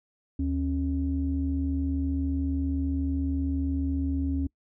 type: tone pair together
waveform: sine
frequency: 76.22 / 272.4 Hz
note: D#2 / C#4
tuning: -35 / -30 cents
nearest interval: octave + minor seventh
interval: 2205 cents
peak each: -27 dBFS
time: 0.39-4.47 s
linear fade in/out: 5 ms
effects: noise-tail reverb RT60 0.1 s tail -24 dB re dry + tanh soft clip ceiling -17 dBFS